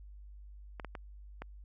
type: clicks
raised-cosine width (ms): 0.5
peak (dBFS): -26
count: 4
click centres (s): 0.798 / 0.847 / 0.952 / 1.42
effects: added 50 Hz sine -48 dBFS peak until 1.64 s

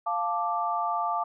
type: chord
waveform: sine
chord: D minor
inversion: first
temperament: equal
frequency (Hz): 698.5 / 880 / 1174.7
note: F5 / A5 / D6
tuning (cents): 0 / 0 / 0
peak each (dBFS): -30 / -30 / -29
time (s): 0.06-1.24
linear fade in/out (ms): 10
effects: none

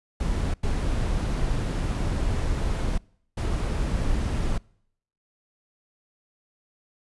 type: noise bursts at uneven times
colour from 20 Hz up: brown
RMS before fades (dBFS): -25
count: 3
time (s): 0.2-0.54 / 0.63-2.98 / 3.37-4.58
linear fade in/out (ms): 5
effects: noise-tail reverb RT60 0.7 s tail -26 dB re dry + resampled to 24000 Hz

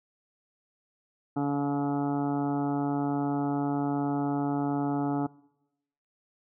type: harmonic tone with a mistuned harmonic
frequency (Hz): 142.6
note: C#3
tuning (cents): +49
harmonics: 1 / 2 / 3 / 4 / 5 / 6 / 7 / 8 / 9 / 10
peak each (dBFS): -33 / -27 / -38 / -45 / -36 / -37 / -49 / -49 / -43 / -51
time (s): 1.36-5.27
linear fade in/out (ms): 10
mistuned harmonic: 1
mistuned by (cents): +15
effects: noise-tail reverb RT60 0.9 s tail -23 dB re dry

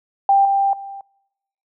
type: tone with level steps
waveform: sine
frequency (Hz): 790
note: G5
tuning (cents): +13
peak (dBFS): -10 / -14 / -31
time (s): 0.29-1.01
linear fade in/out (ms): 2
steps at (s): 0.45 / 0.73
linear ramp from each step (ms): 2
effects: noise-tail reverb RT60 1.0 s tail -26 dB re dry

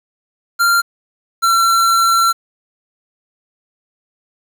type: tone pair in turn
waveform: square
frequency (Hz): 1386 / 1355.1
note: F6 / E6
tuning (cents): -14 / +47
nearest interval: unison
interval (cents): 39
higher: first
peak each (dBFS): -11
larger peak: neither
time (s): 0.59-0.82 / 1.42-2.33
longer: second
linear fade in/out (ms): 20
effects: 7-bit

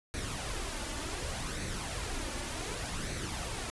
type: noise with flanger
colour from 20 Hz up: pink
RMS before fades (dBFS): -37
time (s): 0.14-3.7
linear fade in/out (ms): 0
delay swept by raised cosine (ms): 0.48 to 3.48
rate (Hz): 0.67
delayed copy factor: +0.5
effects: resampled to 24000 Hz

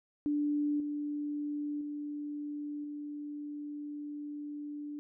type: tone with level steps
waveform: sine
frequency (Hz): 293.7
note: D4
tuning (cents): 0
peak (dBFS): -28 / -33 / -36 / -38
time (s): 0.26-4.99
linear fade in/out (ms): 0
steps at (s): 0.8 / 1.81 / 2.84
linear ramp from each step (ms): 2
effects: none

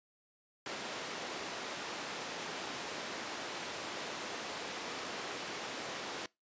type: band-pass noise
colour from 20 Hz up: pink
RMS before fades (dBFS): -42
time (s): 0.66-6.26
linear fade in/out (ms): 2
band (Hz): 320 to 6300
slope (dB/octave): 12
effects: noise-tail reverb RT60 0.2 s tail -23 dB re dry + resampled to 16000 Hz

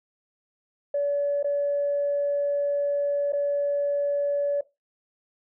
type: tone with dropouts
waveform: sine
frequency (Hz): 572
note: D5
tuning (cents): -46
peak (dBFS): -21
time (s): 0.94-4.61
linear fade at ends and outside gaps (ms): 5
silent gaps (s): 1.429-1.443 / 3.323-3.332
effects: noise-tail reverb RT60 0.2 s tail -17 dB re dry + tanh soft clip ceiling -17 dBFS

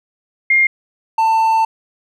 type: tone pair in turn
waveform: sine / triangle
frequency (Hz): 2122 / 892.2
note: C7 / A5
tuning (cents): +24 / +24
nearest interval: octave + minor third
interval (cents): 1500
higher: first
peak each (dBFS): -9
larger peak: neither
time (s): 0.5-0.67 / 1.18-1.65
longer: second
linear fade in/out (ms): 5
effects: none

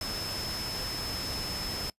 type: tone in noise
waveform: sine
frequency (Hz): 5220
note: E8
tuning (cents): -18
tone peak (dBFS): -35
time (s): 0.01-1.9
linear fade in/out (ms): 2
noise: pink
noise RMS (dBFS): -37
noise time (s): 0.01-1.9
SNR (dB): -1
effects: noise-tail reverb RT60 0.1 s tail -21 dB re dry + resampled to 32000 Hz

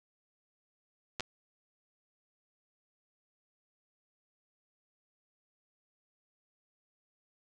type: clicks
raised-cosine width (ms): 0.2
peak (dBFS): -18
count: 2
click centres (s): 1.198 / 1.206
effects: none

